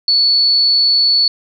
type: tone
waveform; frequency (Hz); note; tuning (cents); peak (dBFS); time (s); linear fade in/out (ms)
sine; 4435; C#8; 0; -9; 0.08-1.28; 2
effects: none